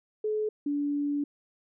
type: tone pair in turn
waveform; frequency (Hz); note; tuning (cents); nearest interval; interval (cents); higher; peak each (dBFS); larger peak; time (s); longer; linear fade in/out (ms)
sine; 428.1 / 288.6; A4 / D4; -47 / -30; perfect fifth; 683; first; -26; neither; 0.24-0.49 / 0.66-1.24; second; 5
effects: none